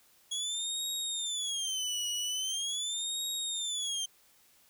25% pulse tone with vibrato, 3322 Hz, G#7, in tune, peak -28 dBFS, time 0.31-4.06 s, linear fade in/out 10 ms, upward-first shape sine, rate 0.42 Hz, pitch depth 220 cents each way, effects white hiss -64 dBFS RMS until 4.69 s

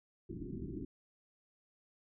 white low-pass noise, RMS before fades -43 dBFS, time 0.29-0.85 s, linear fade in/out 5 ms, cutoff 380 Hz, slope 96 dB/octave, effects none

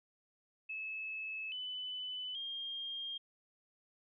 sine tone with pitch steps, 2598 / 3004 / 3216 Hz, E7 / F#7 / G7, -26 / +26 / +44 cents, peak -39 dBFS, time 0.69-3.18 s, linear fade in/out 10 ms, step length 830 ms, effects none

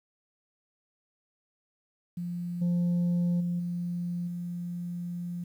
sine tone with level steps, 174.61 Hz, F3, in tune, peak -31 / -21 / -26 / -29 / -32 dBFS, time 2.17-5.44 s, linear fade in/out 5 ms, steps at 2.61 / 3.4 / 3.59 / 4.27 s, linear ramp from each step 10 ms, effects tanh soft clip ceiling -23 dBFS + 10-bit

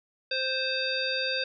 harmonic tone, 523.3 Hz, C5, in tune, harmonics 1 / 3 / 5 / 7 / 9, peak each -33 / -33 / -33 / -33 / -33 dBFS, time 0.31-1.44 s, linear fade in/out 5 ms, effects none

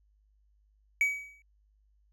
triangle tone with exponential decay, 2271 Hz, C#7, 41 cents sharp, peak -19 dBFS, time 1.01-1.42 s, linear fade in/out 1 ms, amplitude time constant 87 ms, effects added 51 Hz sine -64 dBFS peak until 2.12 s

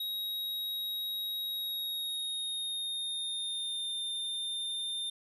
square tone with pitch glide, 3801 to 3611 Hz, A#7 to A7, +33 to +44 cents, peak -34 dBFS, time 0-5.1 s, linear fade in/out 5 ms, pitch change -89 cents, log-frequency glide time 1.48-3.96 s, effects none

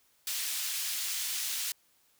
pink high-pass noise, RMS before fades -34 dBFS, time 0.27-1.72 s, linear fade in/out 2 ms, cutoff 3300 Hz, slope 12 dB/octave, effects white hiss -68 dBFS RMS until 2.19 s

